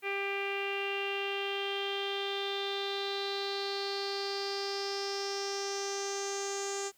sawtooth tone with low-pass filter sweep, 396.7 Hz, G4, 21 cents sharp, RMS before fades -35 dBFS, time 0.02-6.92 s, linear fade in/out 50 ms, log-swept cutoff 2400 to 7000 Hz, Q 6.5, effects white hiss -67 dBFS RMS until 6.97 s

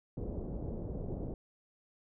pink low-pass noise, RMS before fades -39 dBFS, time 0.17-1.34 s, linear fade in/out 2 ms, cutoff 550 Hz, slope 24 dB/octave, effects none

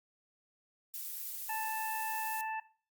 violet noise, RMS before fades -41 dBFS, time 0.94-2.41 s, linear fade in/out 0 ms
harmonic tone, 880 Hz, A5, in tune, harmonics 1 / 2 / 3, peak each -36 / -42 / -46 dBFS, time 1.49-2.6 s, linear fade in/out 5 ms
effects noise-tail reverb RT60 0.4 s tail -17 dB re dry + Opus 48 kbps

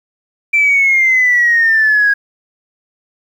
sine exponential sweep, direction down, 2349 to 1635 Hz, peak -7 dBFS, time 0.53-2.14 s, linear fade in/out 10 ms, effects tanh soft clip ceiling -3 dBFS + 7-bit

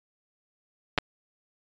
clicks, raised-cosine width 0.3 ms, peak -7 dBFS, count 2, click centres 0.978 / 0.985 s, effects resampled to 16000 Hz

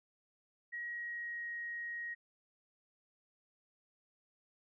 sine tone with pitch glide, 1900 to 1884.7 Hz, A#6 to A#6, +33 to +19 cents, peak -39 dBFS, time 0.72-2.15 s, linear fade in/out 20 ms, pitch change -14 cents, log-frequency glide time 0.86-1.49 s, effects none

